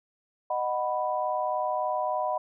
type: chord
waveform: sine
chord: B major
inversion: first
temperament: just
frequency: 617.4 / 740.8 / 987.8 Hz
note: D#5 / F#5 / B5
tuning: -14 / +2 / 0 cents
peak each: -30 dBFS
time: 0.5-2.38 s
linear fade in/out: 5 ms
effects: none